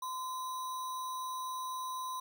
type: tone with sample-and-hold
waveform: sine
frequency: 1028 Hz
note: C6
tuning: 31 cents flat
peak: -36 dBFS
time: 0.02-2.2 s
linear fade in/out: 5 ms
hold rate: 4900 Hz
effects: none